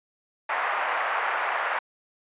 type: band-pass noise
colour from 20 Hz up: pink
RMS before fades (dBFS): -27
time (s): 0.49-1.79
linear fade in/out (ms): 5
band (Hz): 700 to 2100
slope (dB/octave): 24
effects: resampled to 8000 Hz